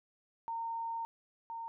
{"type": "tone pair in turn", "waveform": "sine", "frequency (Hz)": [917, 917], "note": ["A#5", "A#5"], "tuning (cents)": [-29, -29], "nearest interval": "unison", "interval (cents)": 0, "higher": "neither", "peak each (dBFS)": [-35, -39], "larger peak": "first", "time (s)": [[0.48, 1.05], [1.5, 1.68]], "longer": "first", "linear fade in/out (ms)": 0, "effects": []}